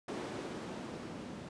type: noise with low-pass filter sweep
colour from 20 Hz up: violet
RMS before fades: -43 dBFS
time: 0.08-1.49 s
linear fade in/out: 5 ms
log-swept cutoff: 310 to 200 Hz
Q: 1.2
effects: resampled to 22050 Hz